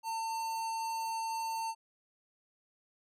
square tone with notch filter, 901 Hz, A5, 41 cents sharp, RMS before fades -36 dBFS, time 0.03-1.75 s, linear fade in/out 50 ms, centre 2200 Hz, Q 1.3, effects low-pass 11000 Hz 12 dB/octave

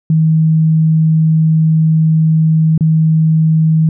sine tone with dropouts, 159 Hz, D#3, 38 cents sharp, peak -7 dBFS, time 0.1-3.89 s, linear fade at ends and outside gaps 2 ms, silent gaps 2.778-2.808 s, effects none

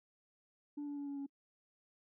sine tone with pitch steps, 291.1 / 287.9 / 284.8 / 281.7 / 278.6 Hz, D4 / D4 / C#4 / C#4 / C#4, -15 / -34 / +47 / +28 / +9 cents, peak -37 dBFS, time 0.77-1.265 s, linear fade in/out 10 ms, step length 99 ms, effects noise-tail reverb RT60 0.1 s tail -24 dB re dry + tanh soft clip ceiling -38 dBFS

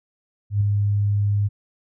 sine tone with ADSR envelope, 102.2 Hz, G#2, 27 cents flat, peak -14 dBFS, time 0.5-1.49 s, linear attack 110 ms, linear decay 3 ms, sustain -3 dB, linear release 26 ms, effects none

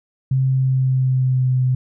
sine tone with pitch glide, 132.1 to 128.04 Hz, C3 to C3, +17 to -37 cents, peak -14 dBFS, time 0.31-1.75 s, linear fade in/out 5 ms, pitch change -54 cents, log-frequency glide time 0.47-1.59 s, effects none

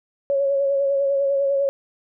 sine tone with vibrato, 554.4 Hz, C#5, in tune, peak -17 dBFS, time 0.3-1.69 s, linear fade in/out 0 ms, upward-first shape sine, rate 10 Hz, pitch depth 28 cents each way, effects none

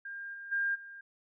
sine tone with level steps, 1604 Hz, G6, 39 cents sharp, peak -39 / -42 / -28 / -45 dBFS, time 0.05-1.01 s, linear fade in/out 5 ms, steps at 0.33 / 0.51 / 0.74 s, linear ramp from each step 20 ms, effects none

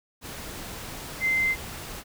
sine tone in noise, 2077 Hz, C7, 13 cents flat, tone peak -21 dBFS, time 1.2-1.56 s, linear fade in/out 50 ms, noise pink, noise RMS -38 dBFS, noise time 0.21-2.04 s, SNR +14 dB, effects none

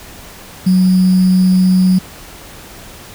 sine tone with sample-and-hold, 185 Hz, F#3, in tune, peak -7 dBFS, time 0.66-1.99 s, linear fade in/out 10 ms, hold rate 4900 Hz, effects pink hiss -35 dBFS RMS until 3.14 s

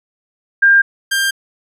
sine / sawtooth tone pair in turn, 1600 / 1591.5 Hz, G6 / G6, +35 / +26 cents, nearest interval unison, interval 9 cents, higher first, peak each -6 / -10 dBFS, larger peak first, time 0.62-0.82 / 1.11-1.31 s, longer neither, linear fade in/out 10 ms, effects resampled to 32000 Hz

